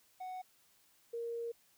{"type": "tone pair in turn", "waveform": ["triangle", "sine"], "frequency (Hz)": [741, 466.8], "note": ["F#5", "A#4"], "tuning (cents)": [2, 2], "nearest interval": "minor sixth", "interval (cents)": 800, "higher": "first", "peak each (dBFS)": [-39, -37], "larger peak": "second", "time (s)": [[0.2, 0.42], [1.13, 1.52]], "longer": "second", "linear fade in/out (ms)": 10, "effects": ["white hiss -69 dBFS RMS until 1.77 s"]}